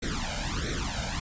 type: noise with flanger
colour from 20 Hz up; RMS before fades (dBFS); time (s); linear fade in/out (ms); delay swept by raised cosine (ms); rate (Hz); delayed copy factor
pink; -31; 0.02-1.2; 10; 0.51 to 1.35; 1.5; +1
effects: resampled to 16000 Hz